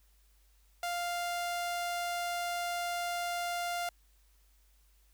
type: tone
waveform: sawtooth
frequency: 698.5 Hz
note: F5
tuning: in tune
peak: -29 dBFS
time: 0.83-3.89 s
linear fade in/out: 2 ms
effects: added 50 Hz sine -63 dBFS peak until 5.13 s + white hiss -71 dBFS RMS until 5.13 s